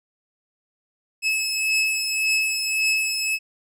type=beating tone pair; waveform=sawtooth; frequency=2590 / 2591.8 Hz; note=E7 / E7; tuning=-31 / -30 cents; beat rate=1.8 Hz; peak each=-18 / -23 dBFS; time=1.22-3.39 s; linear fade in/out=50 ms; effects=low-pass 12000 Hz 12 dB/octave